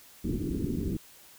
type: low-pass noise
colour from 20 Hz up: white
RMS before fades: -31 dBFS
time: 0.24-0.97 s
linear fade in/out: 5 ms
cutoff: 360 Hz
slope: 48 dB/octave
effects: white hiss -54 dBFS RMS until 1.38 s

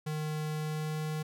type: tone with pitch glide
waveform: square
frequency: 153.6 to 154.67 Hz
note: D#3 to D#3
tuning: -22 to -10 cents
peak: -33 dBFS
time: 0.06-1.23 s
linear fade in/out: 10 ms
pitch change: +12 cents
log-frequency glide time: 0.5-0.98 s
effects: none

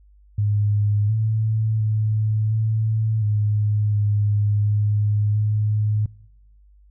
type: tone with pitch steps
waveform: sine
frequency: 103.7 / 109.9 / 108 / 110.1 / 105.1 / 103.7 / 104.5 / 106.1 Hz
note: G#2 / A2 / A2 / A2 / G#2 / G#2 / G#2 / G#2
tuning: -2 / -2 / -32 / +2 / +21 / -2 / +11 / +38 cents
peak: -17 dBFS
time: 0.38-6.06 s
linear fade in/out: 5 ms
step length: 710 ms
effects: noise-tail reverb RT60 0.9 s tail -23 dB re dry + added 50 Hz sine -49 dBFS peak until 6.9 s

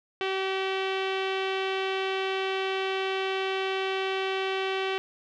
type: tone with low-pass filter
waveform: sawtooth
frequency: 382.9 Hz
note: G4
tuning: 41 cents flat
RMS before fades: -29 dBFS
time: 0.21-4.98 s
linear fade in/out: 0 ms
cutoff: 3000 Hz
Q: 2.7
effects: none

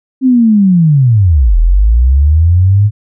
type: linear two-way sweep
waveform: sine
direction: down then up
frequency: 267.1 to 38.89 to 106.7 Hz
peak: -4 dBFS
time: 0.21-2.91 s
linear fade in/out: 50 ms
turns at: 1.58 s
effects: none

